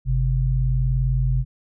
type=tone pair together; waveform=sine; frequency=49.25 / 129.9 Hz; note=G1 / C3; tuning=+9 / -12 cents; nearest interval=octave + perfect fourth; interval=1679 cents; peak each=-20 dBFS; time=0.05-1.45 s; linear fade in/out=50 ms; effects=none